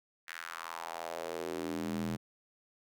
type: tone with high-pass filter sweep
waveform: square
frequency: 41.52 Hz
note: E1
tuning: 13 cents sharp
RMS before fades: -39 dBFS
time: 0.27-2.17 s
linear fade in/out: 20 ms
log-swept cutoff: 1800 to 160 Hz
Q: 2.8
effects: none